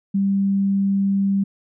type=tone; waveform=sine; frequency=196.8 Hz; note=G3; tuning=7 cents sharp; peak=-16 dBFS; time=0.14-1.44 s; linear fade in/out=10 ms; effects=none